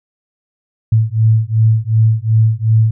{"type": "beating tone pair", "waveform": "sine", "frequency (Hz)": [109.6, 112.3], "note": ["A2", "A2"], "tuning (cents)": [-6, 36], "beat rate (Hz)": 2.7, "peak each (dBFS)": -12, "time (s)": [0.92, 2.91], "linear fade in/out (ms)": 5, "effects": []}